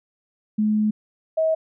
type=tone pair in turn; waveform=sine; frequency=213.3 / 639.2 Hz; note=G#3 / D#5; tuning=+46 / +47 cents; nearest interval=octave + perfect fifth; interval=1901 cents; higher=second; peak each=-17 dBFS; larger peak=neither; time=0.58-0.91 / 1.37-1.55 s; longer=first; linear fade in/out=10 ms; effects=none